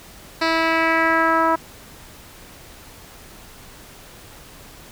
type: tone with low-pass filter sweep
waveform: 10% pulse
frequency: 326.2 Hz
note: E4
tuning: 18 cents flat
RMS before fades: -18 dBFS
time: 0.41-1.56 s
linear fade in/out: 10 ms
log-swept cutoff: 4100 to 1100 Hz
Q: 2.2
effects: pink hiss -43 dBFS RMS until 4.91 s